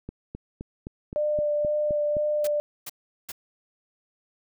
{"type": "click train", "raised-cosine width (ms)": 3, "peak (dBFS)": -22, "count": 9, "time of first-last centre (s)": [0.09, 2.168], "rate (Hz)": 3.85}
{"type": "tone with vibrato", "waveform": "sine", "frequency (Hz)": 596, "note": "D5", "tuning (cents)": 25, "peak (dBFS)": -22, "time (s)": [1.16, 2.6], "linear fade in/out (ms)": 0, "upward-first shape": "sine", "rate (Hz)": 2, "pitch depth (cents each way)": 13}
{"type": "noise bursts", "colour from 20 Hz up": "white", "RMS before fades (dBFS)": -36, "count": 3, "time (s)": [2.44, 3.319], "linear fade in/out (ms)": 5, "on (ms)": 33, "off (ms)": 390}
{"effects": []}